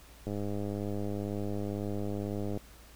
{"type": "click train", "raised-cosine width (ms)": 2, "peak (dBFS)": -23, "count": 236, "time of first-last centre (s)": [0.27, 2.574], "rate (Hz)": 102, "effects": ["added 57 Hz sine -54 dBFS peak until 2.95 s", "pink hiss -56 dBFS RMS until 2.95 s"]}